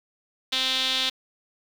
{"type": "tone with band-pass filter", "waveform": "sawtooth", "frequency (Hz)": 260.7, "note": "C4", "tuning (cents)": -6, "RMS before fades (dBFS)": -25, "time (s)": [0.52, 1.1], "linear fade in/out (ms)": 10, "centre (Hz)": 3600, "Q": 4.6, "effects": ["7-bit"]}